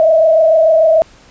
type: tone with frequency modulation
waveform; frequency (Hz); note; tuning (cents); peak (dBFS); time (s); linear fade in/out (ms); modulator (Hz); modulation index
sine; 641; E5; -49; -6; 0-1.02; 0; 26.8; 0.91
effects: pink hiss -44 dBFS RMS until 1.3 s + resampled to 16000 Hz